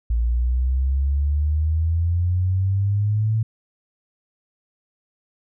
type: exponential sweep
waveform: sine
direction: up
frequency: 56.8 to 112.2 Hz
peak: -17 dBFS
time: 0.1-3.43 s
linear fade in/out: 5 ms
effects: none